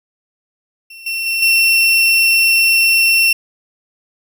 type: tone with level steps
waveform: 35% pulse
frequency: 2712 Hz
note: E7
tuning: 49 cents sharp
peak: -32 / -17 / -14 / -8 dBFS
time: 0.9-3.33 s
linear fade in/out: 5 ms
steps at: 1.06 / 1.26 / 1.42 s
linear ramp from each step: 5 ms
effects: none